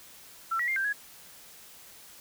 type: tone with pitch steps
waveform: sine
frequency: 1342 / 1929 / 2109 / 1577 / 1669 Hz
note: E6 / B6 / C7 / G6 / G#6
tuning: +31 / -41 / +13 / +10 / +8 cents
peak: -26 dBFS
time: 0.51-0.93 s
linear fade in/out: 10 ms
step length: 84 ms
effects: white hiss -51 dBFS RMS until 2.2 s